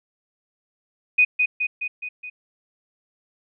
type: tone with echo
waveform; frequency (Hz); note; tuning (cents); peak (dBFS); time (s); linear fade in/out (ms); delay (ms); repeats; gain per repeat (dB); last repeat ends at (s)
sine; 2489; D#7; 0; -12; 1.18-1.25; 10; 210; 5; -4; 2.3
effects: none